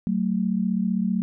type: tone pair together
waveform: sine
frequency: 187.7 / 223.2 Hz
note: F#3 / A3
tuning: +25 / +25 cents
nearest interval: minor third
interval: 300 cents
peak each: -23 / -24 dBFS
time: 0.07-1.22 s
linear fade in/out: 0 ms
effects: none